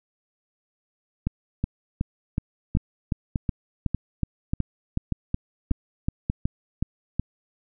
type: two click trains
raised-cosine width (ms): 5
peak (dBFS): -11 / -11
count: 17 / 7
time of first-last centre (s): 1.27-7.196 / 2.77-6.299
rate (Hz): 2.7 / 1.7
effects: none